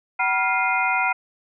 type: tone cluster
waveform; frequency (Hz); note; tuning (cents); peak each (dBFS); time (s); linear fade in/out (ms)
sine; 757 / 966 / 1398 / 2100 / 2460; F#5 / B5 / F6 / C7 / D#7; +39 / -39 / +1 / +6 / -20; -25; 0.19-1.13; 10
effects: none